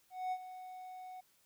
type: tone with ADSR envelope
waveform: triangle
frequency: 740 Hz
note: F#5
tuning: in tune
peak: -31 dBFS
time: 0.1-1.21 s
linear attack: 220 ms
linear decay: 55 ms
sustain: -13 dB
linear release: 12 ms
effects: white hiss -71 dBFS RMS until 1.45 s